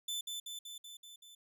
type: tone with echo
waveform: sawtooth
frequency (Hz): 3520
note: A7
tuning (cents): 0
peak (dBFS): -33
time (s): 0.08-0.21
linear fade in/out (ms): 5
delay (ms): 190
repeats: 6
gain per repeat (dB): -3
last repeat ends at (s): 1.35
effects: none